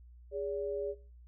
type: tone pair together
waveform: sine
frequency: 410 / 572.2 Hz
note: G#4 / D5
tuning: -22 / -45 cents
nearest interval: tritone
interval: 577 cents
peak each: -36 / -37 dBFS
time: 0.31-0.95 s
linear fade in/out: 50 ms
effects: noise-tail reverb RT60 0.4 s tail -19 dB re dry + added 60 Hz sine -52 dBFS peak until 1.27 s